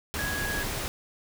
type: tone in noise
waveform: sine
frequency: 1661.2 Hz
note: G#6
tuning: in tune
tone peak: -31 dBFS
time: 0.19-0.63 s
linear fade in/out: 0 ms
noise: pink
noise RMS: -32 dBFS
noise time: 0.14-0.88 s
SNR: -2 dB
effects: none